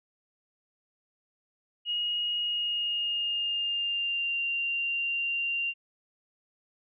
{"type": "tone with pitch glide", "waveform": "sine", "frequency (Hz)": [2879, 2775], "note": ["F#7", "F7"], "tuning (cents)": [-48, -12], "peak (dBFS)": -27, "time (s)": [1.85, 5.74], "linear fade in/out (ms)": 50, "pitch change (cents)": -64, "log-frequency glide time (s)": [2.41, 4.39], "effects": []}